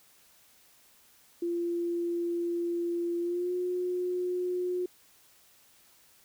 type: tone with pitch glide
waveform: sine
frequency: 343.8 to 360.3 Hz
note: F4 to F#4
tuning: -27 to -46 cents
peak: -28 dBFS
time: 1.42-4.86 s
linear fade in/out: 5 ms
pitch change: +81 cents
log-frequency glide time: 3.21-3.53 s
effects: white hiss -61 dBFS RMS until 6.24 s